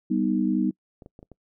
sine chord, G augmented, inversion none, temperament equal, 196 / 246.9 / 311.1 Hz, G3 / B3 / D#4, 0 / 0 / 0 cents, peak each -25 dBFS, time 0.1-0.71 s, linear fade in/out 10 ms
clicks, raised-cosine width 2 ms, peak -31 dBFS, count 5, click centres 1.022 / 1.061 / 1.191 / 1.229 / 1.317 s
effects noise-tail reverb RT60 0.1 s tail -25 dB re dry

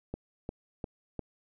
click train, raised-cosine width 2 ms, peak -22 dBFS, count 4, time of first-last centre 0.14-1.193 s, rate 2.85 Hz, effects none

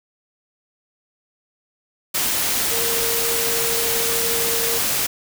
sine tone in noise, 462.5 Hz, A#4, 14 cents flat, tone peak -26 dBFS, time 2.71-4.79 s, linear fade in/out 10 ms, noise white, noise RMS -21 dBFS, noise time 2.14-5.07 s, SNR -8 dB, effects none

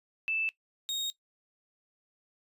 sine / 35% pulse tone pair in turn, 2639 / 3732 Hz, E7 / A#7, +1 / +1 cents, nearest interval tritone, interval 600 cents, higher second, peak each -28 dBFS, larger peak neither, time 0.28-0.49 / 0.89-1.1 s, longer neither, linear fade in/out 0 ms, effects noise-tail reverb RT60 0.1 s tail -18 dB re dry + resampled to 32000 Hz

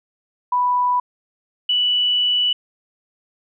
sine tone pair in turn, 987.8 / 2960 Hz, B5 / F#7, 0 / 0 cents, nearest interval octave + perfect fifth, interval 1900 cents, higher second, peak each -15 dBFS, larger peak neither, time 0.52-1 / 1.69-2.53 s, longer second, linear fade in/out 5 ms, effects none

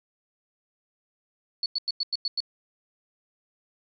sine tone bursts, 4435 Hz, C#8, in tune, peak -24 dBFS, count 7, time 1.63-2.404 s, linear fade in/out 2 ms, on 30 ms, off 94 ms, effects none

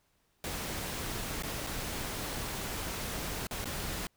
pink noise with dropouts, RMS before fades -37 dBFS, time 0.44-4.07 s, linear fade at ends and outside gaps 1 ms, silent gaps 1.424-1.434 / 1.666-1.67 / 3.47-3.51 / 3.644-3.656 s, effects pink hiss -73 dBFS RMS until 4.16 s

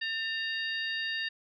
harmonic tone with a mistuned harmonic, 932.3 Hz, A#5, in tune, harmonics 2 / 3 / 4 / 5, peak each -33 / -37 / -39 / -41 dBFS, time 0.01-1.29 s, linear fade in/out 10 ms, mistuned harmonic 2, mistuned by -64 cents, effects none

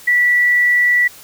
sine tone, 1955 Hz, B6, 18 cents flat, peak -10 dBFS, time 0.07-1.08 s, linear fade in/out 10 ms, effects white hiss -40 dBFS RMS until 1.23 s

